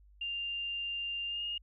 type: tone with pitch glide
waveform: sine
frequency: 2794 to 2843 Hz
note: F7 to F7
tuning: 0 to +30 cents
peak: -34 dBFS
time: 0.21-1.58 s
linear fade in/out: 5 ms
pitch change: +30 cents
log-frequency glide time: 1.27-1.43 s
effects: added 50 Hz sine -57 dBFS peak until 1.62 s